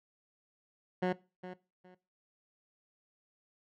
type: tone with echo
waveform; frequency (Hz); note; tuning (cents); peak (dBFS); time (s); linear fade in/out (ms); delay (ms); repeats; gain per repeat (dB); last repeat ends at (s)
15% pulse; 182.4; F#3; -24; -22; 1.02-1.13; 10; 410; 2; -13; 1.95
effects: noise-tail reverb RT60 0.3 s tail -20 dB re dry + low-pass 2000 Hz 12 dB/octave